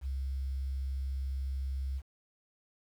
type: tone with quantisation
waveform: sine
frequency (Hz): 66.9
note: C2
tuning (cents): +39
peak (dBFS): -32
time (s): 0.01-2.02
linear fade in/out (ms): 50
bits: 10
effects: none

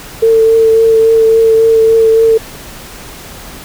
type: tone with vibrato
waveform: sine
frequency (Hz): 449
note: A4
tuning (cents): +35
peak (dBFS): -4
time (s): 0.22-2.38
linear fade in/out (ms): 10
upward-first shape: triangle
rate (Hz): 3.6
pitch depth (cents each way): 17
effects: pink hiss -30 dBFS RMS until 3.64 s

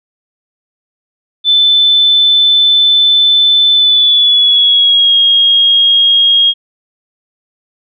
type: tone with pitch glide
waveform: sine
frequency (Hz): 3520 to 3265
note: A7 to G#7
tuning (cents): 0 to -30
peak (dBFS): -5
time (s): 1.44-6.54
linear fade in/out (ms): 50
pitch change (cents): -130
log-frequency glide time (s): 3.74-5.16
effects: none

